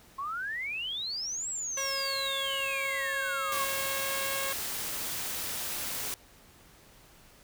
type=exponential two-way sweep; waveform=sine; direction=up then down; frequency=1062 to 7850 to 1062 Hz; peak=-32 dBFS; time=0.18-3.65 s; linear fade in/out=10 ms; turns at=1.49 s
type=tone; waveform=10% pulse; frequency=545 Hz; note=C#5; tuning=29 cents flat; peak=-24 dBFS; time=1.77-4.53 s; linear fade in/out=5 ms
type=noise; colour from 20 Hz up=white; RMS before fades=-35 dBFS; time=3.52-6.14 s; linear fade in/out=0 ms
effects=pink hiss -57 dBFS RMS until 7.43 s